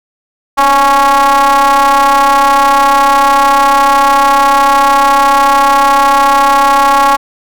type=ring-modulated tone; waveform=square; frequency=136.3 Hz; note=C#3; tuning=29 cents flat; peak=-3 dBFS; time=0.57-7.17 s; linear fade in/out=20 ms; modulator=971 Hz; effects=none